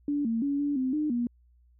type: tone with pitch steps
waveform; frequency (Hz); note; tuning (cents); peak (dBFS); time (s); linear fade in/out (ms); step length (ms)
sine; 289.3 / 227.7 / 282.4 / 288 / 259.1 / 302.7 / 239.8; D4 / A#3 / C#4 / D4 / C4 / D#4 / A#3; -26 / -40 / +32 / -34 / -17 / -48 / +49; -25; 0.08-1.27; 2; 170
effects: added 60 Hz sine -58 dBFS peak until 1.79 s